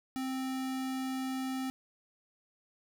square tone, 262 Hz, C4, 2 cents sharp, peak -34 dBFS, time 0.16-1.7 s, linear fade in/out 0 ms, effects none

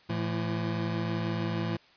25% pulse tone pair together, 110.4 / 168.88 Hz, A2 / E3, +6 / +42 cents, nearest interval perfect fifth, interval 736 cents, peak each -28 dBFS, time 0.09-1.77 s, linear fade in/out 10 ms, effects white hiss -59 dBFS RMS until 1.96 s + resampled to 11025 Hz

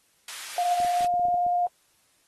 pink high-pass noise, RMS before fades -39 dBFS, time 0.28-1.06 s, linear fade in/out 2 ms, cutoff 1600 Hz, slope 12 dB/octave
sine tone with vibrato, 708 Hz, F5, 23 cents sharp, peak -21 dBFS, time 0.58-1.67 s, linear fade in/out 2 ms, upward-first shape sine, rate 18 Hz, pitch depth 10 cents each way
clicks, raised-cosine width 2 ms, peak -31 dBFS, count 10, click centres 0.802 / 0.848 / 1.008 / 1.046 / 1.14 / 1.196 / 1.253 / 1.285 / 1.343 / 1.465 s
effects white hiss -65 dBFS RMS until 2.27 s + AAC 32 kbps

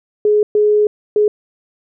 sine tone bursts at uneven times, 420 Hz, G#4, 19 cents sharp, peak -9 dBFS, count 3, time 0.25-0.43 / 0.55-0.87 / 1.16-1.28 s, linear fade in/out 2 ms, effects none

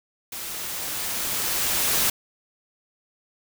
white noise with level ramp, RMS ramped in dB -34 to -21 dBFS, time 0.32-2.1 s, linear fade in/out 5 ms, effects none

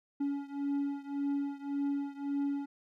triangle beating tone pair, 281.4 / 283.2 Hz, C#4 / C#4, +26 / +37 cents, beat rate 1.8 Hz, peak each -32 / -34 dBFS, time 0.2-2.66 s, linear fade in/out 10 ms, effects none

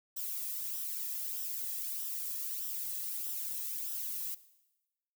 violet noise with flanger, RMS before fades -38 dBFS, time 0.16-4.35 s, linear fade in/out 10 ms, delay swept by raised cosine 0.44 to 1.39 ms, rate 1.6 Hz, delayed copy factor -0.55, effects noise-tail reverb RT60 1.0 s tail -17 dB re dry

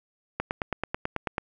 click train, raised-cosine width 0.5 ms, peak -12 dBFS, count 10, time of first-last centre 0.4-1.381 s, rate 9.17 Hz, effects none

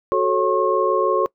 sine tone cluster, 371.5 / 437.9 / 548 / 1080 Hz, F#4 / A4 / C#5 / C#6, +7 / -8 / -20 / -45 cents, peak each -21 dBFS, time 0.12-1.26 s, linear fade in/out 0 ms, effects noise-tail reverb RT60 0.1 s tail -23 dB re dry

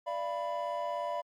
triangle chord, B diminished, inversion first, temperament equal with one note detuned, 587.3 / 684.1 / 987.8 Hz, D5 / F5 / B5, 0 / -36 / 0 cents, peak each -34 dBFS, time 0.06-1.22 s, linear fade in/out 20 ms, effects tanh soft clip ceiling -22 dBFS + MP3 96 kbps

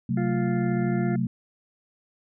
sine chord, F# diminished, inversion second, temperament equal with one note detuned, 130.81 / 185 / 223.2 Hz, C3 / F#3 / A3, 0 / 0 / +25 cents, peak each -27 dBFS, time 0.09-1.27 s, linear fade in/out 5 ms
harmonic tone, 349.2 Hz, F4, in tune, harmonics 1 / 2 / 4 / 5 / 6, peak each -29 / -35 / -41 / -43 / -45 dBFS, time 0.17-1.16 s, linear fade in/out 5 ms
effects none

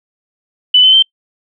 sine tone with pitch steps, 2992 / 3055 / 3119 Hz, F#7 / G7 / G7, +19 / -45 / -9 cents, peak -4 dBFS, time 0.74-1.025 s, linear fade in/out 5 ms, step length 95 ms, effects noise-tail reverb RT60 0.1 s tail -26 dB re dry

